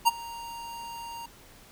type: tone with ADSR envelope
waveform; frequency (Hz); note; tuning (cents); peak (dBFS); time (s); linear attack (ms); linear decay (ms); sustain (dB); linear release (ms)
square; 932.3; A#5; 0; -16; 0.05-1.26; 26; 25; -22; 5
effects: pink hiss -53 dBFS RMS until 1.71 s